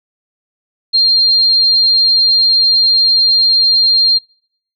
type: tone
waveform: sine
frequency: 4197 Hz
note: C8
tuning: 5 cents sharp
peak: -7 dBFS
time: 0.93-4.19 s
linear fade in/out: 20 ms
effects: noise-tail reverb RT60 0.6 s tail -25 dB re dry